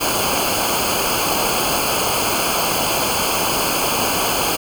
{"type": "noise with comb filter", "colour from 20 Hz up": "pink", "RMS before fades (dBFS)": -19, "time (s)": [0, 4.57], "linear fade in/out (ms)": 20, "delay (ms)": 0.53, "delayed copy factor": -0.85, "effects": []}